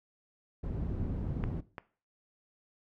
white low-pass noise, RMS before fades -35 dBFS, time 0.63-1.61 s, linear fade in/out 10 ms, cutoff 160 Hz, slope 12 dB/octave
clicks, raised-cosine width 0.5 ms, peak -24 dBFS, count 2, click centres 1.439 / 1.782 s
effects noise-tail reverb RT60 0.4 s tail -18 dB re dry

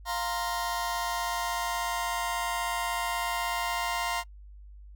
sawtooth chord, F suspended fourth, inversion none, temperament just, 698.5 / 931.3 / 1047.7 Hz, F5 / Bb5 / C6, 0 / -2 / +2 cents, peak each -30 / -29 / -30 dBFS, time 0.05-4.24 s, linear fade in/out 50 ms, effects noise-tail reverb RT60 0.1 s tail -24 dB re dry + added 50 Hz sine -45 dBFS peak until 4.95 s

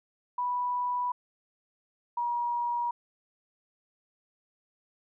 sine tone pair in turn, 984 / 956 Hz, B5 / A#5, -7 / +43 cents, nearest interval unison, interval 50 cents, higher first, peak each -27 dBFS, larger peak neither, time 0.38-1.12 / 2.17-2.91 s, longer neither, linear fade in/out 5 ms, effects none

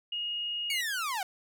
sine tone, 2867 Hz, F7, 45 cents sharp, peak -31 dBFS, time 0.12-0.81 s, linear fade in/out 5 ms
sawtooth linear sweep, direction down, 2269 to 715 Hz, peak -27 dBFS, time 0.7-1.23 s, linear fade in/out 2 ms
effects none

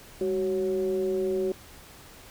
sine tone with frequency modulation, 376.6 Hz, F#4, 31 cents sharp, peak -24 dBFS, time 0.21-1.52 s, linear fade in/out 2 ms, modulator 175 Hz, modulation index 0.58, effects pink hiss -49 dBFS RMS until 2.3 s

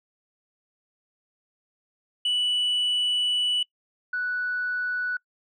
sine tone pair in turn, 2960 / 1480 Hz, F#7 / F#6, 0 / 0 cents, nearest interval octave, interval 1200 cents, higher first, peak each -19 / -24 dBFS, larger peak first, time 2.25-3.63 / 4.13-5.17 s, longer first, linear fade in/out 5 ms, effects noise-tail reverb RT60 0.1 s tail -25 dB re dry + tanh soft clip ceiling -20 dBFS

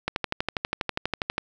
click train, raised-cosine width 0.3 ms, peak -9 dBFS, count 17, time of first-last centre 0.08-1.381 s, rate 12.3 Hz, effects none

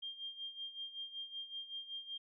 sine tone with tremolo, 3200 Hz, G7, 35 cents sharp, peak -40 dBFS, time 0.02-2.18 s, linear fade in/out 10 ms, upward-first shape sine, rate 5.3 Hz, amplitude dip 75%, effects none

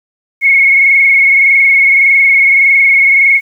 sine tone with frequency modulation, 2186 Hz, C#7, 25 cents flat, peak -4 dBFS, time 0.41-3.41 s, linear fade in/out 50 ms, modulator 21.7 Hz, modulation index 2.1, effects 7-bit

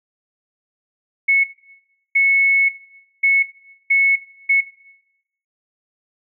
sine tone bursts at uneven times, 2200 Hz, C#7, 14 cents flat, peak -11 dBFS, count 5, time 1.28-1.44 / 2.15-2.69 / 3.23-3.43 / 3.9-4.16 / 4.49-4.61 s, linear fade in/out 10 ms, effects noise-tail reverb RT60 0.9 s tail -19 dB re dry

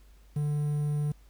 triangle tone with quantisation, 147.8 Hz, D3, 11 cents sharp, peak -24 dBFS, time 0.36-1.12 s, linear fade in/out 5 ms, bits 9, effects added 50 Hz sine -53 dBFS peak until 1.29 s + pink hiss -65 dBFS RMS until 1.29 s

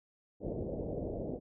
white low-pass noise, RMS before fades -38 dBFS, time 0.4-1.4 s, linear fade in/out 50 ms, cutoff 610 Hz, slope 48 dB/octave, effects none

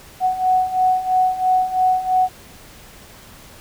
sine beating tone pair, 740 / 743 Hz, F#5 / F#5, 0 / +7 cents, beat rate 3 Hz, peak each -20 / -16 dBFS, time 0.2-2.29 s, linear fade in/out 50 ms, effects pink hiss -43 dBFS RMS until 3.6 s

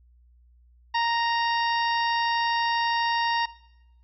harmonic tone with a mistuned harmonic, 932.3 Hz, A#5, in tune, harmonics 1 / 2 / 3 / 4 / 5 / 6, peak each -23 / -29 / -33 / -35 / -37 / -39 dBFS, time 0.94-3.46 s, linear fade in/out 10 ms, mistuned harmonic 6, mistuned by -27 cents, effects noise-tail reverb RT60 0.9 s tail -19 dB re dry + added 60 Hz sine -54 dBFS peak until 4.03 s

